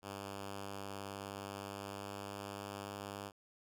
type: tone with pitch glide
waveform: 5% pulse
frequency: 99.3 to 100.4 Hz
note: G2 to G2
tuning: +23 to +42 cents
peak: -32 dBFS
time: 0.02-3.32 s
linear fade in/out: 50 ms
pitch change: +19 cents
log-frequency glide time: 1.33-2.59 s
effects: none